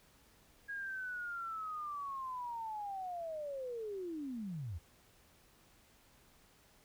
sine linear sweep, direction down, 1649 to 72.2 Hz, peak -39 dBFS, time 0.68-4.79 s, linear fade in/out 20 ms, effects pink hiss -66 dBFS RMS until 6.84 s

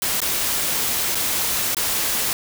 white noise with dropouts, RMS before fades -22 dBFS, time 0.02-2.33 s, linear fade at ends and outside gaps 1 ms, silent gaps 0.203-0.217 / 1.148-1.153 / 1.747-1.768 s, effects none

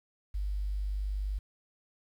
sine tone with quantisation, 49.8 Hz, G1, 28 cents sharp, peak -30 dBFS, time 0.34-1.39 s, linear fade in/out 10 ms, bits 10, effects none

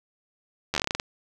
slowing click train, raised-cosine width 0.2 ms, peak -8 dBFS, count 11, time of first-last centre 0.74-0.999 s, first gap 11 ms, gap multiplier 1.18, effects none

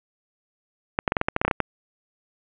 clicks, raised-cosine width 0.5 ms, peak -5 dBFS, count 12, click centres 0.989 / 1.078 / 1.121 / 1.168 / 1.214 / 1.285 / 1.364 / 1.415 / 1.45 / 1.48 / 1.512 / 1.603 s, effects resampled to 8000 Hz + 7-bit

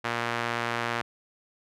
sawtooth tone with band-pass filter, 117.8 Hz, A#2, 19 cents sharp, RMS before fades -30 dBFS, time 0.04-1.02 s, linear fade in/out 10 ms, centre 1600 Hz, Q 0.97, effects none

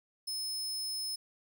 sawtooth tone, 5200 Hz, E8, 24 cents flat, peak -32 dBFS, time 0.27-1.16 s, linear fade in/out 10 ms, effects none

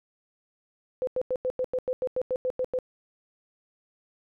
sine tone bursts, 509 Hz, C5, 48 cents flat, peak -24 dBFS, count 13, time 1.02-2.788 s, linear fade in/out 0 ms, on 52 ms, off 91 ms, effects none

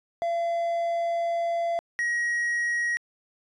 triangle tone pair in turn, 680 / 1896.3 Hz, F5 / A#6, -46 / +29 cents, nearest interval octave + tritone, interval 1775 cents, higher second, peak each -22 dBFS, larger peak neither, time 0.22-1.79 / 1.99-2.97 s, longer first, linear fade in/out 0 ms, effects resampled to 24000 Hz

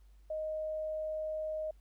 sine tone, 623 Hz, D#5, 2 cents sharp, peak -34 dBFS, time 0.3-1.71 s, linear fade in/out 5 ms, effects added 50 Hz sine -56 dBFS peak until 1.8 s + pink hiss -75 dBFS RMS until 1.8 s

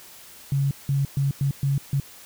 sine tone bursts at uneven times, 138.59 Hz, C#3, in tune, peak -19 dBFS, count 6, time 0.52-0.71 / 0.89-1.05 / 1.17-1.31 / 1.41-1.51 / 1.63-1.78 / 1.93-2 s, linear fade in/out 2 ms, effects white hiss -46 dBFS RMS until 2.25 s

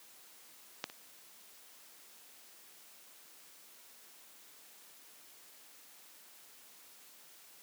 clicks, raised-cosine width 0.2 ms, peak -17 / -30 dBFS, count 2, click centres 0.841 / 0.899 s, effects white hiss -58 dBFS RMS until 7.62 s + high-pass 200 Hz 12 dB/octave

